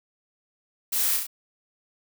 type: noise with echo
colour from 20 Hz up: blue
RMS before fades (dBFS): -26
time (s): 0.92-1.17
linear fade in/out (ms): 10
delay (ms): 33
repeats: 3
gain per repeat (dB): -3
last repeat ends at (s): 1.269
effects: none